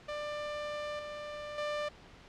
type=tone with level steps; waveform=sawtooth; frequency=594 Hz; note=D5; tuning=20 cents sharp; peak=-32 / -36 / -29 dBFS; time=0.08-1.89 s; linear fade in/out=10 ms; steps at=0.99 / 1.58 s; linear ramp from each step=2 ms; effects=pink hiss -55 dBFS RMS until 2.28 s + low-pass 4000 Hz 12 dB/octave